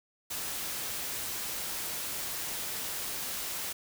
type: noise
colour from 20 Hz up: white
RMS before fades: -36 dBFS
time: 0.3-3.73 s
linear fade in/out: 10 ms
effects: none